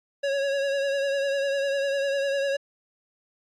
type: tone with vibrato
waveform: square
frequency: 554.4 Hz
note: C#5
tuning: in tune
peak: -24 dBFS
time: 0.23-2.57 s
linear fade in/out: 10 ms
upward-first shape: triangle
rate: 10 Hz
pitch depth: 41 cents each way
effects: low-pass 5000 Hz 12 dB/octave + AAC 64 kbps